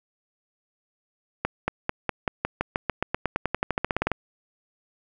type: accelerating click train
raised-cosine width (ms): 0.5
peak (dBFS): -8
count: 24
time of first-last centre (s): 1.45-4.117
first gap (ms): 230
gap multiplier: 0.93
effects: none